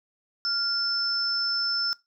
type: tone pair together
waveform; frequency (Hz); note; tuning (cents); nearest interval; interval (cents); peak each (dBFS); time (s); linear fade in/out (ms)
sine; 1400 / 5286; F6 / E8; +4 / +4; octave + major seventh; 2300; -32 / -25; 0.45-1.93; 0
effects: noise-tail reverb RT60 0.2 s tail -19 dB re dry